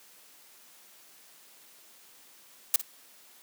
blue noise with echo, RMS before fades -21 dBFS, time 2.74-2.76 s, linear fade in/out 2 ms, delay 54 ms, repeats 1, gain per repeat -14 dB, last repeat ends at 2.814 s, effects white hiss -56 dBFS RMS until 3.42 s + high-pass 200 Hz 12 dB/octave

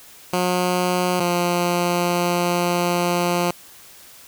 10% pulse tone pair in turn, 180 / 175.28 Hz, F#3 / F3, -47 / +7 cents, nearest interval unison, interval 46 cents, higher first, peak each -10 dBFS, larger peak neither, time 0.33-1.2 / 1.2-3.51 s, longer second, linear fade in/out 5 ms, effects white hiss -45 dBFS RMS until 4.27 s

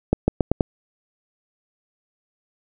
accelerating click train, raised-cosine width 2 ms, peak -3 dBFS, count 5, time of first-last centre 0.13-0.608 s, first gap 150 ms, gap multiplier 0.85, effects none

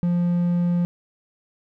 triangle tone, 174.61 Hz, F3, in tune, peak -16 dBFS, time 0.03-0.85 s, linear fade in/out 0 ms, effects none

